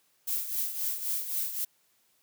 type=noise with tremolo; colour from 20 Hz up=violet; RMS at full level=-29 dBFS; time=0.27-1.65 s; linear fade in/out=10 ms; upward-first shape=triangle; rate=3.8 Hz; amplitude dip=70%; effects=white hiss -69 dBFS RMS until 2.22 s + high-pass 80 Hz 12 dB/octave